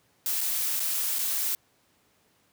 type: noise with dropouts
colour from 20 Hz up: blue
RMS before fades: -28 dBFS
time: 0.26-1.55 s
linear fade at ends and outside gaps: 1 ms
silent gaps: 0.408-0.412 / 0.796-0.802 / 1.186-1.19 s
effects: pink hiss -66 dBFS RMS until 2.52 s + high-pass 100 Hz 12 dB/octave